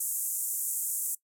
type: band-pass noise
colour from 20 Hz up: pink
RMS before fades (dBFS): -32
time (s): 0-1.15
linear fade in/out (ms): 5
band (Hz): 7300 to 15000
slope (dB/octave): 48
effects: noise-tail reverb RT60 0.1 s tail -19 dB re dry